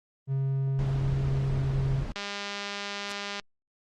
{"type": "tone with pitch glide", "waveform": "triangle", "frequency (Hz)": [135.4, 134.62], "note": ["C#3", "C3"], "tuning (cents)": [-40, 50], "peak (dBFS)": -23, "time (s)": [0.27, 2.04], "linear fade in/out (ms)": 50, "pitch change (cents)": -10, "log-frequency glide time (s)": [1.16, 1.64]}
{"type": "noise", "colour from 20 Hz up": "brown", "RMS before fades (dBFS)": -33, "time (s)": [0.79, 2.12], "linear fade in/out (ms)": 0}
{"type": "click train", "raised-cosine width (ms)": 0.2, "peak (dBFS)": -17, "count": 251, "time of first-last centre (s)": [2.16, 3.398], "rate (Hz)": 202}
{"type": "noise with exponential growth", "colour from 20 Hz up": "white", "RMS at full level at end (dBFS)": -33, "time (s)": [3.03, 3.12], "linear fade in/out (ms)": 1, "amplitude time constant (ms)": 19}
{"effects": ["low-pass 6000 Hz 12 dB/octave", "Opus 32 kbps"]}